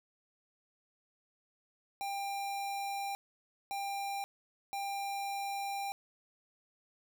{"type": "tone bursts at uneven times", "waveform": "square", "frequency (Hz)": 795, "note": "G5", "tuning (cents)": 24, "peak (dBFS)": -36, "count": 3, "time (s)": [[2.01, 3.15], [3.71, 4.24], [4.73, 5.92]], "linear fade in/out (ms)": 0, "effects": []}